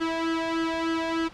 sawtooth tone with flanger, 327.9 Hz, E4, 9 cents flat, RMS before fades -27 dBFS, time 0-1.29 s, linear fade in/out 20 ms, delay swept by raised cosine 0.63 to 1.21 ms, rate 3.3 Hz, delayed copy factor +0.85, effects pink hiss -48 dBFS RMS until 1.33 s + low-pass 4000 Hz 12 dB/octave

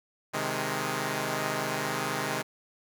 5% pulse chord, Ab major, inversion first, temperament equal, 130.81 / 155.56 / 207.7 Hz, C3 / Eb3 / Ab3, 0 / 0 / 0 cents, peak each -22 dBFS, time 0.33-2.43 s, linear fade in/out 20 ms, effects none

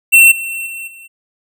square tone with level steps, 2706 Hz, E7, 45 cents sharp, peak -4 / -21 / -25 / -35 dBFS, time 0.12-1.08 s, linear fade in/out 20 ms, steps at 0.31 / 0.66 / 0.87 s, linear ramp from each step 10 ms, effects none

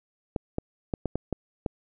clicks, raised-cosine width 2 ms, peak -14 dBFS, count 7, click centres 0.362 / 0.584 / 0.938 / 1.057 / 1.156 / 1.327 / 1.662 s, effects none

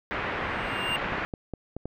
white low-pass noise, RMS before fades -31 dBFS, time 0.11-1.25 s, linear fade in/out 0 ms, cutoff 2200 Hz, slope 24 dB/octave
triangle tone with exponential growth, 2794 Hz, F7, in tune, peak -23 dBFS, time 0.31-0.96 s, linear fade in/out 1 ms, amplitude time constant 140 ms
clicks, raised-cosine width 2 ms, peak -20 dBFS, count 6, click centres 1.123 / 1.183 / 1.338 / 1.537 / 1.766 / 1.856 s
effects none

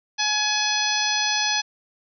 harmonic tone with a mistuned harmonic, 845 Hz, G#5, 30 cents sharp, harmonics 1 / 2 / 3 / 4 / 5 / 6 / 7, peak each -28 / -28 / -28 / -28 / -28 / -28 / -28 dBFS, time 0.18-1.62 s, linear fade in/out 20 ms, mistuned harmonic 6, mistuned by -18 cents, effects none

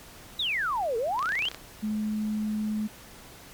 sine exponential two-way sweep, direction down then up, 3951 to 434.2 to 3312 Hz, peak -25 dBFS, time 0.39-1.49 s, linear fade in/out 5 ms, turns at 0.97 s
clicks, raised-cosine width 0.2 ms, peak -19 dBFS, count 12, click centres 1.192 / 1.227 / 1.258 / 1.291 / 1.321 / 1.354 / 1.391 / 1.423 / 1.454 / 1.485 / 1.515 / 1.546 s
sine tone, 213.6 Hz, G#3, 49 cents sharp, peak -26 dBFS, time 1.82-2.88 s, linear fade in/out 20 ms
effects pink hiss -48 dBFS RMS until 3.53 s + MP3 96 kbps

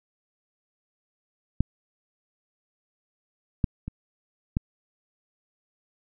clicks, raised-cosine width 5 ms, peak -8 / -9 / -20 / -11 dBFS, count 4, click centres 1.606 / 3.642 / 3.88 / 4.569 s, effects none

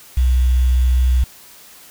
sine tone with quantisation, 62.8 Hz, B1, 30 cents sharp, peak -11 dBFS, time 0.17-1.24 s, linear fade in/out 5 ms, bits 6, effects white hiss -43 dBFS RMS until 1.9 s

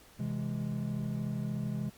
triangle chord, C augmented, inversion none, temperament equal with one note detuned, 130.81 / 164.05 / 207.7 Hz, C3 / E3 / G#3, 0 / -8 / 0 cents, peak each -34 / -36 / -34 dBFS, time 0.19-1.9 s, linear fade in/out 10 ms, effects pink hiss -58 dBFS RMS until 1.97 s + Opus 48 kbps

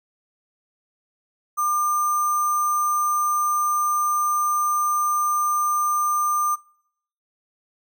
sine tone with sample-and-hold, 1200 Hz, D6, 37 cents sharp, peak -19 dBFS, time 1.57-6.56 s, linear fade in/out 20 ms, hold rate 7350 Hz, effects noise-tail reverb RT60 0.7 s tail -25 dB re dry

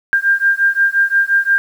sine beating tone pair, 1594 / 1599.7 Hz, G6 / G6, +28 / +35 cents, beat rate 5.7 Hz, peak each -14 dBFS, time 0.13-1.58 s, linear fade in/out 0 ms, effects 7-bit

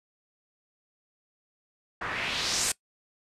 white noise with low-pass filter sweep, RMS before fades -30 dBFS, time 2.01-2.72 s, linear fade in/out 5 ms, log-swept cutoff 1400 to 9200 Hz, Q 2, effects noise-tail reverb RT60 0.1 s tail -21 dB re dry + resampled to 32000 Hz

